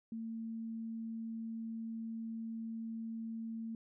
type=tone; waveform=sine; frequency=225.8 Hz; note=A3; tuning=45 cents sharp; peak=-39 dBFS; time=0.12-3.75 s; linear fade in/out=2 ms; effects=none